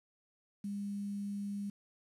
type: tone with quantisation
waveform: sine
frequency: 201.8 Hz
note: G#3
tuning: 49 cents flat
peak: -36 dBFS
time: 0.64-1.7 s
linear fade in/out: 5 ms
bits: 10
effects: resampled to 32000 Hz